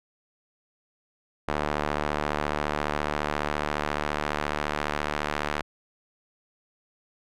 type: tone with band-pass filter sweep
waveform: sawtooth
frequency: 74.5 Hz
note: D2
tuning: 25 cents sharp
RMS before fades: -29 dBFS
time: 1.48-5.62 s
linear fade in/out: 5 ms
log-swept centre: 990 to 1500 Hz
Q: 0.76
effects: none